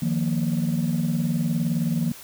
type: chord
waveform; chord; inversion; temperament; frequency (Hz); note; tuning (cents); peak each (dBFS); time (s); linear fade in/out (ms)
sine; Eb suspended second; none; just; 155.56 / 175.01 / 233.3; Eb3 / F3 / Bb3; 0 / +4 / +2; -24; 0.02-2.12; 5
effects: tanh soft clip ceiling -16 dBFS + white hiss -43 dBFS RMS until 2.23 s